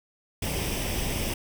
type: noise with comb filter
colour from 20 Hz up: pink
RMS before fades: -29 dBFS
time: 0.42-1.34 s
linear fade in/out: 5 ms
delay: 0.36 ms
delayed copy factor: +0.6
effects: none